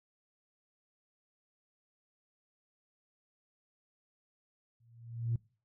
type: tone with exponential growth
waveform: sine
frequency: 116.54 Hz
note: A#2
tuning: in tune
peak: -26 dBFS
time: 4.8-5.36 s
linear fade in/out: 5 ms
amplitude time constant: 120 ms
effects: noise-tail reverb RT60 0.4 s tail -24 dB re dry + tanh soft clip ceiling -24 dBFS